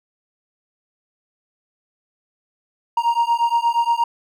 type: beating tone pair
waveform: triangle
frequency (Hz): 932.3 / 940.8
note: A#5 / A#5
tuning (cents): 0 / +16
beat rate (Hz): 8.5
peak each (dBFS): -17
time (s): 2.97-4.04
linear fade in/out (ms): 5
effects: none